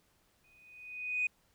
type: tone with exponential growth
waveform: sine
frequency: 2489 Hz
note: D#7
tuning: in tune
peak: -26 dBFS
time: 0.44-1.27 s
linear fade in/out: 5 ms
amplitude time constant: 180 ms
effects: tanh soft clip ceiling -23 dBFS + pink hiss -71 dBFS RMS until 1.54 s